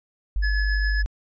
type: tone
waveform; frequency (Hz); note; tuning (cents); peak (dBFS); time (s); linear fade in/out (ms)
sine; 49.39; G1; +14; -20; 0.36-1.06; 0
type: tone with tremolo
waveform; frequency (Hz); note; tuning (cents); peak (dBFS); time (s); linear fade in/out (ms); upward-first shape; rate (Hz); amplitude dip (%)
square; 1706; G#6; +46; -25; 0.42-1.03; 20; triangle; 7.3; 35
effects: resampled to 16000 Hz